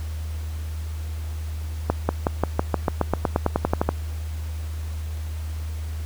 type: accelerating click train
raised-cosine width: 1 ms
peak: -5 dBFS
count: 17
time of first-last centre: 1.9-3.89 s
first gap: 190 ms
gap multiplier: 0.94
effects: added 78 Hz sine -27 dBFS peak until 6.05 s + pink hiss -45 dBFS RMS until 6.05 s